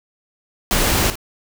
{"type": "noise with echo", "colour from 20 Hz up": "pink", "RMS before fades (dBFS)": -17, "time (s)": [0.71, 1.1], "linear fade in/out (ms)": 0, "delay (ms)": 55, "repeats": 1, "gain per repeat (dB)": -12, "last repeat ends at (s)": 1.155, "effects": []}